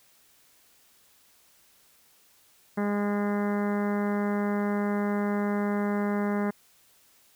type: harmonic tone with a mistuned harmonic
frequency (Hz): 204.8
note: G#3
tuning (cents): -24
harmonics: 1 / 2 / 3 / 4 / 5 / 6 / 7 / 8 / 9 / 10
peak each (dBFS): -26 / -32 / -36 / -38 / -40 / -42 / -43 / -44 / -45 / -46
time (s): 2.77-6.51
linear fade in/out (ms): 10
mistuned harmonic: 9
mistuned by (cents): -20
effects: white hiss -61 dBFS RMS until 7.35 s